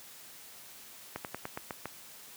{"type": "slowing click train", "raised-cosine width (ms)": 0.5, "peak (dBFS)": -21, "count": 7, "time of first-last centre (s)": [1.16, 1.856], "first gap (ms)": 88, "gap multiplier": 1.11, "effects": ["white hiss -51 dBFS RMS until 2.36 s", "high-pass 80 Hz 12 dB/octave"]}